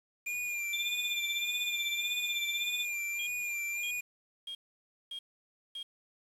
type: tone with vibrato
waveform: square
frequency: 2403 Hz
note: D7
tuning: 39 cents sharp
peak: -34 dBFS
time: 0.26-4.01 s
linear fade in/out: 10 ms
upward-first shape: sine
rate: 1.7 Hz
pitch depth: 39 cents each way
type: tone with tremolo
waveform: sine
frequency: 3541 Hz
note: A7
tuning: 10 cents sharp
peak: -30 dBFS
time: 0.73-2.85 s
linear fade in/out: 2 ms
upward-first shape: triangle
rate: 16 Hz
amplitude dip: 95%
type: tone bursts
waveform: sine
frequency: 3244 Hz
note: G#7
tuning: 41 cents flat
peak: -38 dBFS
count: 5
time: 3.19-5.83 s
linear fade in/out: 5 ms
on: 80 ms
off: 560 ms
effects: resampled to 32000 Hz + 9-bit